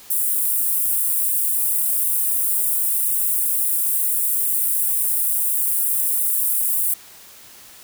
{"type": "high-pass noise", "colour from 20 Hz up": "white", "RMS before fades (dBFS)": -20, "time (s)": [0.1, 6.94], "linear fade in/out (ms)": 5, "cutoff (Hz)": 8700, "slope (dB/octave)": 48, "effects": ["white hiss -44 dBFS RMS until 7.83 s"]}